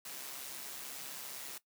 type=noise with amplitude modulation; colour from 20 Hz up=white; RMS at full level=-43 dBFS; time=0.05-1.58 s; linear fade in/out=5 ms; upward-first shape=sine; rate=135 Hz; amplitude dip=45%; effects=noise-tail reverb RT60 0.1 s tail -17 dB re dry + high-pass 150 Hz 12 dB/octave